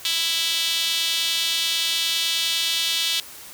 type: tone with high-pass filter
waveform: sawtooth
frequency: 329.6 Hz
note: E4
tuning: in tune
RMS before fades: -23 dBFS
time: 0.05-3.2 s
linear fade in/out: 0 ms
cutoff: 3400 Hz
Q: 3.2
effects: white hiss -41 dBFS RMS until 3.53 s